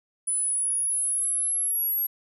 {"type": "linear sweep", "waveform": "sine", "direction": "up", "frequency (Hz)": [9956, 11550], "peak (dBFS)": -23, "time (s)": [0.27, 2.07], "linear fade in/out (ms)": 10, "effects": []}